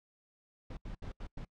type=noise bursts at uneven times; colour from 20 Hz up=brown; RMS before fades=-42 dBFS; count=5; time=0.7-0.77 / 0.85-0.95 / 1.02-1.12 / 1.2-1.27 / 1.37-1.45 s; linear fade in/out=5 ms; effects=noise-tail reverb RT60 0.1 s tail -25 dB re dry + low-pass 5000 Hz 12 dB/octave